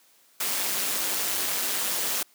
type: noise with amplitude modulation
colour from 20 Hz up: white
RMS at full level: -25 dBFS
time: 0.4-2.23 s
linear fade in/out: 5 ms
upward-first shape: sine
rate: 195 Hz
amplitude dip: 55%
effects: white hiss -60 dBFS RMS until 2.34 s + high-pass 200 Hz 12 dB/octave